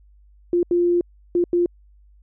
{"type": "tone bursts at uneven times", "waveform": "sine", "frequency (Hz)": 349.2, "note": "F4", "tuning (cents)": 0, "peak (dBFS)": -15, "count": 4, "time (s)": [[0.53, 0.63], [0.71, 1.01], [1.35, 1.44], [1.53, 1.66]], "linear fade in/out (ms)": 2, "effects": ["added 50 Hz sine -49 dBFS peak until 2.22 s"]}